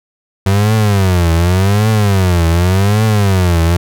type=tone with vibrato; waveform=35% pulse; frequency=95.2 Hz; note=F#2; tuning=50 cents sharp; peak=-7 dBFS; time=0.46-3.77 s; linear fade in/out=5 ms; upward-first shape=triangle; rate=0.87 Hz; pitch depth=270 cents each way; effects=none